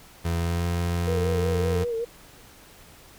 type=tone with pitch glide; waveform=30% pulse; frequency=84.4 to 86.37 Hz; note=E2 to F2; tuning=+41 to -19 cents; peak=-21 dBFS; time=0.24-1.85 s; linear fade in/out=20 ms; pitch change=+40 cents; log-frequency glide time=0.38-0.66 s
type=tone with vibrato; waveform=sine; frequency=466.2 Hz; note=A#4; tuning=in tune; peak=-25 dBFS; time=1.07-2.05 s; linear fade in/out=10 ms; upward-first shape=sine; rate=5.3 Hz; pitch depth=60 cents each way
effects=pink hiss -50 dBFS RMS until 3.18 s